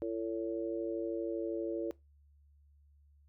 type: harmonic tone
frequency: 112.6 Hz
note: A2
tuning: 40 cents sharp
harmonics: 3 / 4 / 5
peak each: -36 / -38 / -40 dBFS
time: 0.02-1.91 s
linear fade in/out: 0 ms
effects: noise-tail reverb RT60 0.2 s tail -20 dB re dry + added 72 Hz sine -61 dBFS peak until 3.28 s